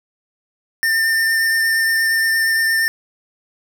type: tone with vibrato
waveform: square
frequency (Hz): 1802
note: A6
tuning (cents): +41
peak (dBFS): -15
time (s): 0.83-2.88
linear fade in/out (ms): 0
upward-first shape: triangle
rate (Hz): 8.6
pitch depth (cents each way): 15
effects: none